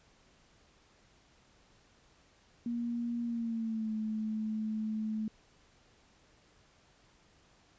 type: tone with pitch glide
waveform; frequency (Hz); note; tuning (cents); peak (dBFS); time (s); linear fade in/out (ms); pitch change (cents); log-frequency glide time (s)
sine; 236.6 to 217; A#3 to A3; +26 to -24; -32; 2.66-5.28; 2; -150; 3.23-3.93
effects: pink hiss -65 dBFS RMS until 7.78 s + resampled to 16000 Hz